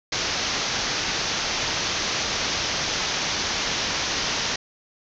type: low-pass noise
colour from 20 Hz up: white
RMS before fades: -26 dBFS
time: 0.12-4.56 s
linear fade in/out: 5 ms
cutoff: 6400 Hz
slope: 96 dB/octave
effects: none